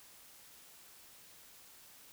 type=silence; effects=white hiss -58 dBFS RMS until 2.12 s